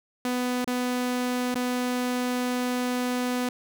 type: tone with dropouts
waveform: sawtooth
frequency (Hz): 248.6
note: B3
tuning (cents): +12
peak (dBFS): -21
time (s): 0.25-3.49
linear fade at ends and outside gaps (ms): 2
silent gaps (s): 0.645-0.675 / 1.544-1.555
effects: none